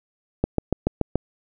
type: click train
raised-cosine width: 2 ms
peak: -6 dBFS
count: 6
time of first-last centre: 0.44-1.156 s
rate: 6.98 Hz
effects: none